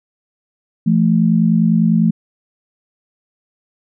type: tone pair together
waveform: sine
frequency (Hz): 170 / 220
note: F3 / A3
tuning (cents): -46 / 0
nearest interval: major third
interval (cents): 446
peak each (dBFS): -13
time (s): 0.86-2.11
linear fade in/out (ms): 10
effects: none